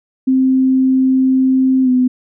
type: tone with pitch glide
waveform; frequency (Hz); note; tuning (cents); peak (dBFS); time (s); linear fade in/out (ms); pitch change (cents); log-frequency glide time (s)
sine; 261.6 to 252.8; C4 to B3; 0 to +41; -9; 0.27-2.08; 10; -59; 1.83-1.89
effects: none